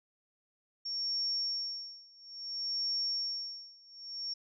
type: tone with tremolo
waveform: sine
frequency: 5500 Hz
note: F8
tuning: 27 cents flat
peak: -30 dBFS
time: 0.85-4.34 s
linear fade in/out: 10 ms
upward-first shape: sine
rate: 0.59 Hz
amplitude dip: 95%
effects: none